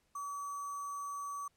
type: tone with sample-and-hold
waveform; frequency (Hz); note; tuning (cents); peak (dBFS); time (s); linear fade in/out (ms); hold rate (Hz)
sine; 1138; C#6; +45; -38; 0.15-1.48; 5; 7350
effects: pink hiss -75 dBFS RMS until 1.56 s + low-pass 12000 Hz 12 dB/octave